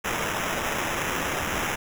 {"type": "noise with sample-and-hold", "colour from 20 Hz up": "white", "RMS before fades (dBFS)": -28, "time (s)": [0.04, 1.76], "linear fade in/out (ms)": 10, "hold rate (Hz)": 4410, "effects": []}